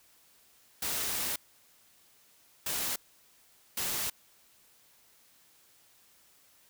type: noise bursts at uneven times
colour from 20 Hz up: white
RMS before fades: -33 dBFS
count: 3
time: 0.82-1.36 / 2.66-2.96 / 3.77-4.1 s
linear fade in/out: 5 ms
effects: white hiss -63 dBFS RMS until 6.69 s